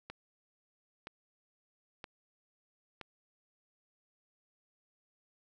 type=click train; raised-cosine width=0.3 ms; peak=-27 dBFS; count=4; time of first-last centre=0.1-3.013 s; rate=1.03 Hz; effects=none